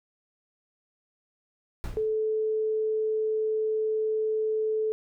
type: noise with exponential decay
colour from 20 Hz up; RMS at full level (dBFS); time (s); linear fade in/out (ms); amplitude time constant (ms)
brown; -28; 1.84-2.17; 0; 70
type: tone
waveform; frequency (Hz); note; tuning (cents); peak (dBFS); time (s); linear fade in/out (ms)
sine; 435.2; A4; -19; -24; 1.97-4.92; 0
effects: none